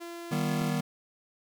sawtooth tone, 341.3 Hz, F4, 40 cents flat, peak -35 dBFS, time 0-0.71 s, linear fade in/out 20 ms
square chord, Eb augmented, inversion none, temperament just, 155.56 / 194.45 / 243.1 Hz, Eb3 / G3 / B3, 0 / -14 / -27 cents, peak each -31 / -34 / -33 dBFS, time 0.31-0.81 s, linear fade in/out 10 ms
clicks, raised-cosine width 1 ms, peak -31 dBFS, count 2, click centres 0.613 / 0.616 s
effects none

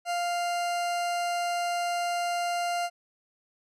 40% pulse tone, 698.5 Hz, F5, in tune, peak -26 dBFS, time 0.05-2.9 s, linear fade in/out 50 ms, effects low-pass 10000 Hz 12 dB/octave

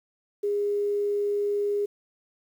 sine tone, 409.2 Hz, G#4, 26 cents flat, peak -23 dBFS, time 0.43-1.86 s, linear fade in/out 10 ms, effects 9-bit

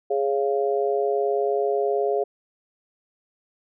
sine chord, Db major, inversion second, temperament just, 415.8 / 554.4 / 693 Hz, Ab4 / Db5 / F5, +2 / 0 / -14 cents, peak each -22 / -27 / -26 dBFS, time 0.1-2.24 s, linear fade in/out 10 ms, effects none

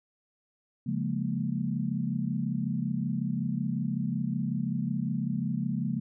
sine chord, Bb minor seventh, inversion first, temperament equal, 138.59 / 174.61 / 207.7 / 233.1 Hz, Db3 / F3 / Ab3 / Bb3, 0 / 0 / 0 / 0 cents, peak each -33 dBFS, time 0.86-6 s, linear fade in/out 10 ms, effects none

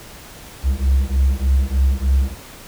triangle beating tone pair, 65.3 / 68.6 Hz, C2 / C#2, -3 / -17 cents, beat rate 3.3 Hz, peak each -14 dBFS, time 0.63-2.35 s, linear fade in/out 50 ms, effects tanh soft clip ceiling -6 dBFS + pink hiss -39 dBFS RMS until 2.67 s

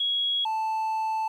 sine / triangle tone pair in turn, 3322 / 879.9 Hz, G#7 / A5, 0 / 0 cents, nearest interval octave + major seventh, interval 2300 cents, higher first, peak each -23 dBFS, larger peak neither, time 0-0.45 / 0.45-1.28 s, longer second, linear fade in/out 5 ms, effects 10-bit

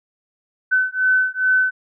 sine beating tone pair, 1514 / 1516.4 Hz, F#6 / F#6, +39 / +42 cents, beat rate 2.4 Hz, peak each -18 dBFS, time 0.71-1.71 s, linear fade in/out 20 ms, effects none

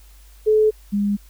sine tone pair in turn, 430.9 / 203.4 Hz, A4 / G#3, -36 / -36 cents, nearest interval octave + minor second, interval 1300 cents, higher first, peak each -12 / -17 dBFS, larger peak first, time 0.46-0.71 / 0.92-1.17 s, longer neither, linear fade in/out 20 ms, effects added 50 Hz sine -44 dBFS peak until 1.29 s + white hiss -54 dBFS RMS until 1.29 s

